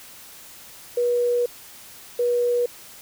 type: tone bursts at uneven times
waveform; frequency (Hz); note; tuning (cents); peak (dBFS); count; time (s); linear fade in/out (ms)
sine; 483.9; B4; -35; -18; 2; 0.97-1.46 / 2.19-2.66; 5
effects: white hiss -44 dBFS RMS until 3.01 s